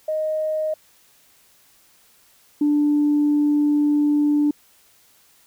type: tone pair in turn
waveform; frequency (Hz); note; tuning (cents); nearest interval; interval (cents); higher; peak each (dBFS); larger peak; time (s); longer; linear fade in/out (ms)
sine; 622.3 / 294.3; D#5 / D4; 0 / +4; octave + minor second; 1296; first; -20 / -14; second; 0.08-0.74 / 2.61-4.51; second; 5
effects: tanh soft clip ceiling -11 dBFS + white hiss -56 dBFS RMS until 5.46 s